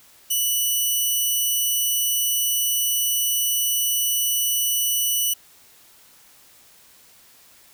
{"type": "tone", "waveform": "5% pulse", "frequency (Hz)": 2960, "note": "F#7", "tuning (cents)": 0, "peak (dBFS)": -11, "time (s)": [0.3, 5.34], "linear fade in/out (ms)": 10, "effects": ["white hiss -52 dBFS RMS until 7.73 s"]}